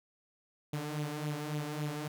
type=tone with flanger; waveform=sawtooth; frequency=149.5 Hz; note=D3; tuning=31 cents sharp; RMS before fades=-37 dBFS; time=0.73-2.08 s; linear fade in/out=5 ms; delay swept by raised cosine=0.28 to 4.38 ms; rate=3.6 Hz; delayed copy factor=+0.6; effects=none